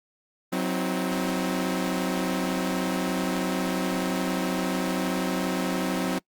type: chord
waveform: sawtooth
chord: C diminished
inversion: second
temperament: equal with one note detuned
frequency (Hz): 185 / 261.6 / 319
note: Gb3 / C4 / Eb4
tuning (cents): 0 / 0 / +43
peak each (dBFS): -24 / -25 / -28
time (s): 0.52-6.19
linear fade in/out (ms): 10
effects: noise-tail reverb RT60 0.1 s tail -24 dB re dry + Opus 32 kbps